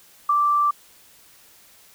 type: tone with ADSR envelope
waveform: sine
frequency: 1172 Hz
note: D6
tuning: 4 cents flat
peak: -14 dBFS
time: 0.29-0.71 s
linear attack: 6 ms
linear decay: 17 ms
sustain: -2 dB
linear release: 7 ms
effects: white hiss -52 dBFS RMS until 1.94 s